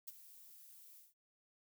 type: noise with ADSR envelope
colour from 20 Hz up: violet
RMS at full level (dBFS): -45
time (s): 0.07-1.14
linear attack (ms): 11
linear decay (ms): 28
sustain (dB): -14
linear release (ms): 170
effects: none